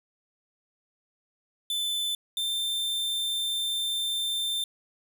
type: tone pair in turn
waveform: 45% pulse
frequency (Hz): 3520 / 3575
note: A7 / A7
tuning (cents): 0 / +27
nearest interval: unison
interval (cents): 27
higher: second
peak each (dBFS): -27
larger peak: neither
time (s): 1.7-2.15 / 2.37-4.64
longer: second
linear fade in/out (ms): 2
effects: none